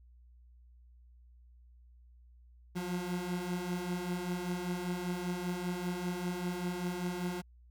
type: beating tone pair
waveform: 30% pulse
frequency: 174.61 / 179.71 Hz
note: F3 / F3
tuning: 0 / +50 cents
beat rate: 5.1 Hz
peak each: -37 / -33 dBFS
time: 2.75-7.42 s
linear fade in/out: 20 ms
effects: added 60 Hz sine -56 dBFS peak until 7.7 s